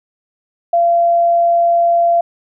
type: tone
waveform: sine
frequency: 685 Hz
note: F5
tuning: 34 cents flat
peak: -9 dBFS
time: 0.73-2.21 s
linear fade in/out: 5 ms
effects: none